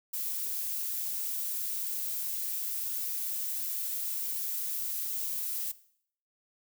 violet noise, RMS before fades -34 dBFS, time 0.13-5.72 s, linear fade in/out 10 ms, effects noise-tail reverb RT60 0.6 s tail -17 dB re dry

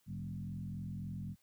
sine tone with frequency modulation, 150 Hz, D3, 37 cents sharp, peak -39 dBFS, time 0.06-1.36 s, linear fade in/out 50 ms, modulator 43.7 Hz, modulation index 1.5, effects white hiss -74 dBFS RMS until 1.42 s

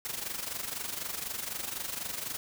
white noise with amplitude modulation, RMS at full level -34 dBFS, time 0.05-2.37 s, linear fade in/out 0 ms, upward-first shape sine, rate 24 Hz, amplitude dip 70%, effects none

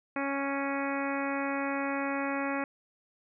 harmonic tone, 277.2 Hz, C#4, in tune, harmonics 1 / 2 / 3 / 4 / 5 / 6 / 7 / 8 / 9, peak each -33 / -36 / -38 / -39 / -40 / -41 / -41 / -42 / -43 dBFS, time 0.16-2.64 s, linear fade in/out 2 ms, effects none

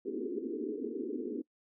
white band-pass noise, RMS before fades -37 dBFS, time 0.05-1.42 s, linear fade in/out 10 ms, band 230 to 440 Hz, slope 96 dB/octave, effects noise-tail reverb RT60 0.1 s tail -22 dB re dry

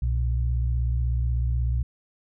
sine tone pair together, 63 / 119.31 Hz, B1 / A#2, +35 / +41 cents, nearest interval major seventh, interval 1106 cents, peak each -22 / -28 dBFS, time 0.02-1.83 s, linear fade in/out 5 ms, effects none

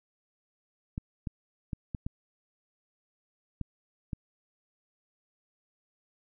clicks, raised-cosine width 5 ms, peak -21 dBFS, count 7, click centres 0.979 / 1.272 / 1.732 / 1.948 / 2.065 / 3.613 / 4.132 s, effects none

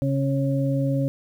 harmonic tone, 137 Hz, C#3, 20 cents flat, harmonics 1 / 2 / 4, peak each -22 / -25 / -28 dBFS, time 0.02-1.08 s, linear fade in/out 0 ms, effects 9-bit

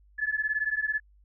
sine beating tone pair, 1713 / 1731 Hz, A6 / A6, -47 / -29 cents, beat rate 18 Hz, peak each -29 dBFS, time 0.18-1 s, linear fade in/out 20 ms, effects added 50 Hz sine -56 dBFS peak until 1.24 s

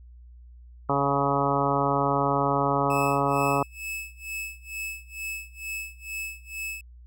harmonic tone, 140 Hz, C#3, 18 cents sharp, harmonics 1 / 2 / 3 / 4 / 5 / 6 / 7 / 8 / 9, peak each -30 / -30 / -30 / -30 / -30 / -30 / -30 / -30 / -30 dBFS, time 0.89-3.63 s, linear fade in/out 5 ms
45% pulse tone with tremolo, 2603 Hz, E7, 22 cents flat, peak -30 dBFS, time 2.9-6.81 s, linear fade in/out 2 ms, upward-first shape sine, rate 2.2 Hz, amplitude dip 95%
effects added 60 Hz sine -45 dBFS peak until 7.06 s

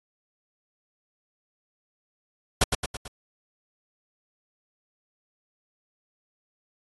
pink noise with echo, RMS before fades -19 dBFS, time 2.61-2.64 s, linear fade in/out 5 ms, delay 110 ms, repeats 4, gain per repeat -5 dB, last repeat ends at 3.08 s, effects AAC 32 kbps

